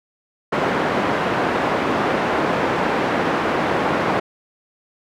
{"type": "band-pass noise", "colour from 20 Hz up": "pink", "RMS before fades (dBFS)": -20, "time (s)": [0.52, 4.2], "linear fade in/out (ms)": 10, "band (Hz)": [240, 1600], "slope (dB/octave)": 12, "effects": []}